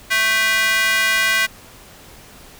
square tone with high-pass filter, 220.4 Hz, A3, 3 cents sharp, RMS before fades -17 dBFS, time 0.1-1.47 s, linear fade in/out 20 ms, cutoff 1800 Hz, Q 2.7, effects pink hiss -43 dBFS RMS until 2.59 s

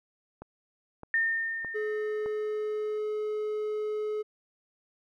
click train, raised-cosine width 1 ms, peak -28 dBFS, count 4, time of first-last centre 0.42-2.26 s, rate 1.63 Hz
sine tone with exponential decay, 1818 Hz, A#6, 44 cents flat, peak -22 dBFS, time 1.14-2.98 s, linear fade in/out 1 ms, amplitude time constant 400 ms
triangle tone, 425.6 Hz, G#4, 42 cents sharp, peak -27 dBFS, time 1.74-4.23 s, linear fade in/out 20 ms
effects none

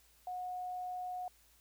sine tone, 728 Hz, F#5, 28 cents flat, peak -38 dBFS, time 0.27-1.28 s, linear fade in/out 2 ms, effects added 57 Hz sine -70 dBFS peak until 1.6 s + white hiss -67 dBFS RMS until 1.6 s

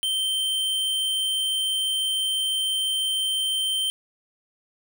square tone, 3117 Hz, G7, 11 cents flat, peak -23 dBFS, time 0.03-3.9 s, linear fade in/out 0 ms, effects none

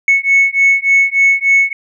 sine beating tone pair, 2204 / 2207.4 Hz, C#7 / C#7, -11 / -8 cents, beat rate 3.4 Hz, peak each -10 dBFS, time 0.08-1.73 s, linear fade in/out 2 ms, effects tanh soft clip ceiling -3 dBFS

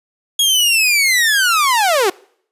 sawtooth linear sweep, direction down, 3322 to 349.2 Hz, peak -8 dBFS, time 0.39-2.1 s, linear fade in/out 5 ms, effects noise-tail reverb RT60 0.6 s tail -24 dB re dry + resampled to 32000 Hz

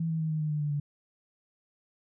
sine tone with pitch steps, 164 / 161.18 / 158.41 / 155.69 / 153.02 / 150.39 / 147.81 / 145.27 Hz, E3 / E3 / D#3 / D#3 / D#3 / D3 / D3 / D3, -9 / -39 / +31 / +1 / -29 / +41 / +11 / -19 cents, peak -27 dBFS, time 0-0.8 s, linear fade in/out 5 ms, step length 100 ms, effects none

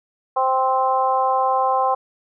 harmonic tone, 261.6 Hz, C4, in tune, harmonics 2 / 3 / 4 / 5, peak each -23 / -19 / -20 / -31 dBFS, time 0.36-1.95 s, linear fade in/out 10 ms, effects none

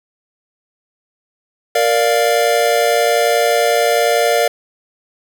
square chord, Bb major, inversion none, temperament equal, 466.2 / 587.3 / 698.5 Hz, Bb4 / D5 / F5, 0 / 0 / 0 cents, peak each -17 dBFS, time 1.75-4.48 s, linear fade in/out 5 ms, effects 7-bit

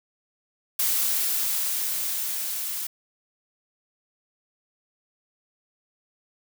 blue noise with level ramp, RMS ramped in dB -23 to -31 dBFS, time 0.79-2.87 s, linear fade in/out 5 ms, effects none

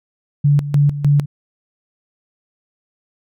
sine tone with tremolo, 144.2 Hz, D3, 31 cents flat, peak -9 dBFS, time 0.44-1.26 s, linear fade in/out 10 ms, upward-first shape square, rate 3.3 Hz, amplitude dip 75%, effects none

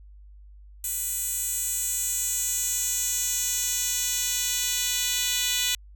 10% pulse tone with high-pass filter sweep, 493.9 Hz, B4, in tune, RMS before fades -27 dBFS, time 0.84-5.75 s, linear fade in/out 2 ms, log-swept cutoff 9300 to 4000 Hz, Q 1.8, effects added 50 Hz sine -45 dBFS peak until 5.95 s

